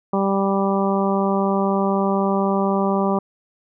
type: harmonic tone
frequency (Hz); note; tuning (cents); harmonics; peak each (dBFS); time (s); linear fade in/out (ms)
196; G3; 0; 1 / 2 / 3 / 4 / 5 / 6; -20 / -23 / -25 / -26 / -27 / -28; 0.13-3.19; 5
effects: none